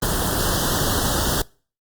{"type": "band-stop noise", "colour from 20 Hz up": "pink", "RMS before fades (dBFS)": -21, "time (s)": [0.02, 1.42], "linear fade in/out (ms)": 5, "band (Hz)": [1800, 2900], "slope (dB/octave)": 96, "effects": ["noise-tail reverb RT60 0.4 s tail -25 dB re dry", "Opus 24 kbps"]}